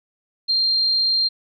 sine tone, 4186 Hz, C8, in tune, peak -16 dBFS, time 0.48-1.29 s, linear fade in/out 20 ms, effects none

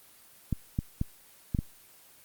clicks, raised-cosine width 5 ms, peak -15 dBFS, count 5, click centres 0.527 / 0.789 / 1.014 / 1.548 / 1.589 s, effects white hiss -56 dBFS RMS until 2.24 s + Opus 24 kbps

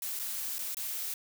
blue noise with dropouts, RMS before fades -36 dBFS, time 0.02-1.14 s, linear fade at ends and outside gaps 2 ms, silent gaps 0.192-0.196 / 0.584-0.59 / 0.746-0.769 s, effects none

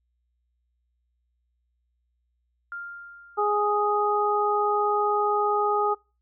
sine tone with exponential decay, 1398 Hz, F6, 1 cent sharp, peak -31 dBFS, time 2.72-4.1 s, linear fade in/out 1 ms, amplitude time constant 300 ms
harmonic tone, 415.3 Hz, G#4, in tune, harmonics 1 / 2 / 3, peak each -25 / -25 / -25 dBFS, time 3.37-5.95 s, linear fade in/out 20 ms
effects noise-tail reverb RT60 0.3 s tail -26 dB re dry + added 60 Hz sine -70 dBFS peak until 6.21 s

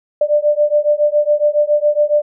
sine beating tone pair, 590 / 597.2 Hz, D5 / D5, +8 / +29 cents, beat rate 7.2 Hz, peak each -14 / -14 dBFS, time 0.21-2.22 s, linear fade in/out 5 ms, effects none

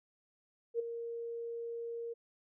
sine tone with ADSR envelope, 466 Hz, A#4, 1 cent flat, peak -28 dBFS, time 0.74-2.14 s, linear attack 55 ms, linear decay 10 ms, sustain -10 dB, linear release 16 ms, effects none

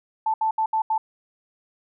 sine tone bursts at uneven times, 880 Hz, A5, in tune, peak -19 dBFS, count 5, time 0.26-0.34 / 0.41-0.51 / 0.58-0.66 / 0.73-0.82 / 0.9-0.98 s, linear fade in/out 5 ms, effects none

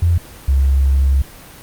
sine tone pair in turn, 85.5 / 67.86 Hz, F2 / C#2, -36 / -36 cents, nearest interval major third, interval 400 cents, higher first, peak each -10 dBFS, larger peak neither, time 0.02-0.18 / 0.48-1.22 s, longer second, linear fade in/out 5 ms, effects pink hiss -38 dBFS RMS until 1.62 s + Opus 24 kbps

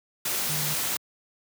sine tone in noise, 150.9 Hz, D3, 47 cents sharp, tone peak -32 dBFS, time 0.49-0.74 s, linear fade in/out 5 ms, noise white, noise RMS -28 dBFS, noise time 0.25-0.97 s, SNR -7 dB, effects high-pass 100 Hz 12 dB/octave

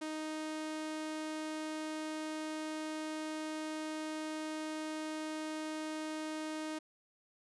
sawtooth tone, 311.1 Hz, D#4, in tune, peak -34 dBFS, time 0.01-6.79 s, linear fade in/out 10 ms, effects resampled to 24000 Hz

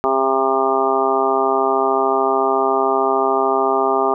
harmonic tone with a mistuned harmonic, 133.6 Hz, C3, 36 cents sharp, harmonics 2 / 3 / 4 / 5 / 6 / 7 / 8 / 9, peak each -27 / -19 / -31 / -21 / -21 / -24 / -26 / -21 dBFS, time 0.04-4.14 s, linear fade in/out 0 ms, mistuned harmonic 4, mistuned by +22 cents, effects none

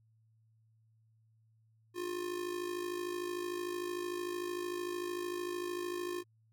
square tone with amplitude modulation, 354.8 Hz, F4, 27 cents sharp, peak -34 dBFS, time 1.94-6.24 s, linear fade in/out 50 ms, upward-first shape sine, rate 53.3 Hz, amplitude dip 65%, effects added 111 Hz sine -66 dBFS peak until 6.52 s

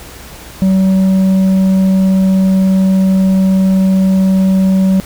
sine tone with tanh clipping, 190 Hz, F#3, 46 cents sharp, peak -8 dBFS, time 0.62-5 s, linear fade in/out 0 ms, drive 5 dB, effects added 60 Hz sine -36 dBFS peak until 5.05 s + pink hiss -33 dBFS RMS until 5.05 s

